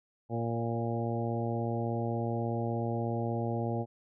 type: harmonic tone with a mistuned harmonic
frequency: 116.54 Hz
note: A#2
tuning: in tune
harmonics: 1 / 2 / 3 / 4 / 5 / 6 / 7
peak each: -33 / -36 / -38 / -39 / -40 / -41 / -41 dBFS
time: 0.29-3.86 s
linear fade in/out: 50 ms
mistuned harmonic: 5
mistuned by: -15 cents
effects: none